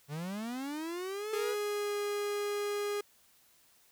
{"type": "linear sweep", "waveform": "45% pulse", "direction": "up", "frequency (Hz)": [138.6, 495.8], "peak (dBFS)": -36, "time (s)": [0.08, 1.56], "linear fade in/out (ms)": 50}
{"type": "tone with pitch glide", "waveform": "45% pulse", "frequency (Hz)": [415.8, 411], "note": ["G#4", "G#4"], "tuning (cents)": [2, -18], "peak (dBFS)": -32, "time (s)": [1.33, 3.01], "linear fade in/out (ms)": 5, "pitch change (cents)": -20, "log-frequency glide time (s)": [1.52, 1.96]}
{"effects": ["white hiss -65 dBFS RMS until 3.91 s"]}